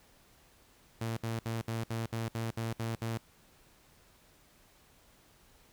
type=tone bursts; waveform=sawtooth; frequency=114 Hz; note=A#2; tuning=38 cents flat; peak=-29 dBFS; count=10; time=1.01-3.177 s; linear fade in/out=5 ms; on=160 ms; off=63 ms; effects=pink hiss -63 dBFS RMS until 5.72 s